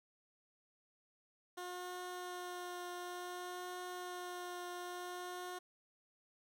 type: tone with vibrato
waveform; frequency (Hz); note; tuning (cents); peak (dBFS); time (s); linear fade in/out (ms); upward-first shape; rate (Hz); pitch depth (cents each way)
15% pulse; 358.1; F4; +43; -37; 1.57-5.59; 10; triangle; 0.56; 15
effects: none